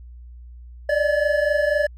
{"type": "tone cluster", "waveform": "triangle", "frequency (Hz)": [582, 606, 1715], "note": ["D5", "D#5", "A6"], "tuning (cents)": [-16, -46, -45], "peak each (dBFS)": [-19, -19, -23], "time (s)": [0.89, 1.87], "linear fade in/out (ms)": 5, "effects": ["added 60 Hz sine -38 dBFS peak until 1.97 s"]}